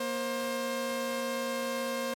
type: tone pair together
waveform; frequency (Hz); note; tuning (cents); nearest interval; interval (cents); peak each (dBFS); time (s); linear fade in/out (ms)
sawtooth; 236.8 / 531.6; A#3 / C5; +27 / +27; octave + major second; 1400; -32 / -28; 0-2.14; 5
effects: MP3 64 kbps